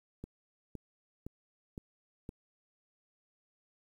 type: click train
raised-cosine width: 3 ms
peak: -29 dBFS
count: 5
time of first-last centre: 0.24-2.291 s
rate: 1.95 Hz
effects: 10-bit